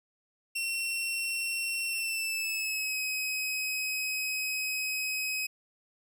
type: tone with pitch glide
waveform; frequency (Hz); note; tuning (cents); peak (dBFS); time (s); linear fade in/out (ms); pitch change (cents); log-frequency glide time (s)
sawtooth; 2718 to 2536; F7 to D#7; -48 to +32; -27; 0.55-5.47; 10; -120; 1.86-2.99
effects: none